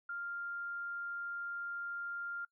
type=tone; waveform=sine; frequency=1396.9 Hz; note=F6; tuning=in tune; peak=-38 dBFS; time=0.09-2.45 s; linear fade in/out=5 ms; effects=noise-tail reverb RT60 0.1 s tail -24 dB re dry